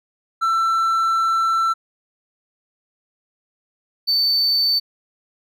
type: tone pair in turn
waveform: triangle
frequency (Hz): 1338 / 4536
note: E6 / C#8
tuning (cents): +25 / +39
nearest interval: octave + major sixth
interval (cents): 2114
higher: second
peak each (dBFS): -14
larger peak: neither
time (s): 0.41-1.74 / 4.07-4.8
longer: first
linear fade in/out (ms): 20
effects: none